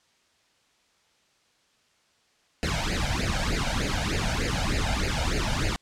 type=noise with flanger; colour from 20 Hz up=pink; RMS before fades=-26 dBFS; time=2.63-5.76 s; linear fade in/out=0 ms; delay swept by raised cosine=0.43 to 1.37 ms; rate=3.3 Hz; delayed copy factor=+0.85; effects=white hiss -65 dBFS RMS until 5.81 s + low-pass 6000 Hz 12 dB/octave